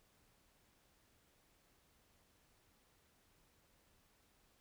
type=silence; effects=pink hiss -73 dBFS RMS until 4.6 s